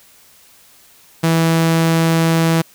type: tone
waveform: sawtooth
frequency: 164 Hz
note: E3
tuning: 9 cents flat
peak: -8 dBFS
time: 1.23-2.62 s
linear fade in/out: 10 ms
effects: white hiss -48 dBFS RMS until 2.74 s

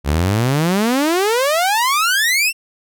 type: exponential sweep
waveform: sawtooth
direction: up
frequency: 67 to 2776 Hz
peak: -10 dBFS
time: 0.04-2.53 s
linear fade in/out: 50 ms
effects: none

